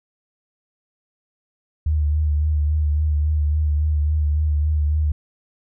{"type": "tone with vibrato", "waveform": "sine", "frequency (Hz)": 75.5, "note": "D2", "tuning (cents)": 48, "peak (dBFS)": -16, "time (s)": [1.86, 5.12], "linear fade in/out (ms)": 5, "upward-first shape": "sine", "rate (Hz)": 3.6, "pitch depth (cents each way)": 38, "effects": []}